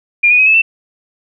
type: tone with pitch steps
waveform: sine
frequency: 2402 / 2467 / 2533 / 2601 / 2671 Hz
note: D7 / D#7 / D#7 / E7 / E7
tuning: +38 / -15 / +30 / -24 / +22 cents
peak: -6 dBFS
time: 0.23-0.62 s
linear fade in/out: 10 ms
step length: 78 ms
effects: none